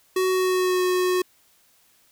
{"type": "tone with pitch glide", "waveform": "square", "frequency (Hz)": [372.9, 365], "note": ["F#4", "F#4"], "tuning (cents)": [14, -24], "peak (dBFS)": -20, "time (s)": [0.16, 1.22], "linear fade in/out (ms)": 5, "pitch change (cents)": -38, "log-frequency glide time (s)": [0.31, 0.83], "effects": ["white hiss -60 dBFS RMS until 2.11 s"]}